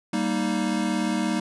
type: chord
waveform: square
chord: Eb major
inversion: first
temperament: equal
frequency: 196 / 233.1 / 311.1 Hz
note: G3 / Bb3 / Eb4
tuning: 0 / 0 / 0 cents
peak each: -28 dBFS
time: 0.13-1.4 s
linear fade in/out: 5 ms
effects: resampled to 24000 Hz